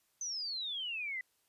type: exponential sweep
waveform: sine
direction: down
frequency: 6210 to 1973 Hz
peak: -36 dBFS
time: 0.21-1.21 s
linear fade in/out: 2 ms
effects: white hiss -75 dBFS RMS until 1.48 s + resampled to 32000 Hz